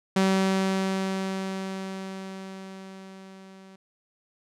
sawtooth tone with level ramp, 191.3 Hz, G3, 42 cents flat, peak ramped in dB -15 to -43 dBFS, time 0.16-3.76 s, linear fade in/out 5 ms, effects low-pass 8000 Hz 12 dB/octave

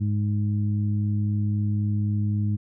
harmonic tone, 103.83 Hz, G#2, in tune, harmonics 1 / 2 / 3, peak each -22 / -28 / -38 dBFS, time 0-2.57 s, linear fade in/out 20 ms, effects none

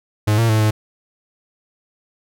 45% pulse tone with pitch steps, 106 / 114.8 / 109.1 / 107.6 Hz, G#2 / A#2 / A2 / A2, +36 / -26 / -14 / -38 cents, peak -13 dBFS, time 0.27-0.71 s, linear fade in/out 10 ms, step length 110 ms, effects none

